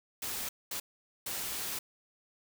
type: noise bursts at uneven times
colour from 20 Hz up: white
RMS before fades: -37 dBFS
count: 3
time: 0.22-0.49 / 0.71-0.8 / 1.26-1.79 s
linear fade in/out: 5 ms
effects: none